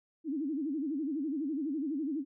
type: tone with vibrato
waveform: sine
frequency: 293.7 Hz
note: D4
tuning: in tune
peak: -31 dBFS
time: 0.24-2.25 s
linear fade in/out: 50 ms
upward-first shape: sine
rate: 12 Hz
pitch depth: 190 cents each way
effects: none